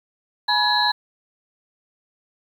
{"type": "tone cluster", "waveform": "sine", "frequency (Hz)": [841, 972, 1692, 3925, 4159], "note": ["G#5", "B5", "G#6", "B7", "C8"], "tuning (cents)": [22, -28, 32, -11, -11], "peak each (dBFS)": -23, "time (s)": [0.48, 0.92], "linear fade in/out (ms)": 10, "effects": ["8-bit"]}